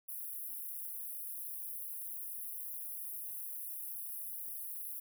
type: high-pass noise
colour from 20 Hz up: white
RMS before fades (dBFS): -43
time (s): 0.08-5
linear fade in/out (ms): 10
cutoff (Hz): 10000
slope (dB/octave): 96
effects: none